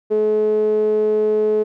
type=tone with band-pass filter; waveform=sawtooth; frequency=213.8 Hz; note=A3; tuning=49 cents flat; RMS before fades=-17 dBFS; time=0.1-1.64 s; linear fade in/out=20 ms; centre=430 Hz; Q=6.4; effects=none